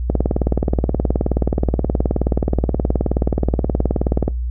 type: click train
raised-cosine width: 2 ms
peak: -3 dBFS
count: 80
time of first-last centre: 0.1-4.28 s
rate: 18.9 Hz
effects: noise-tail reverb RT60 0.2 s tail -23 dB re dry + added 60 Hz sine -19 dBFS peak until 4.5 s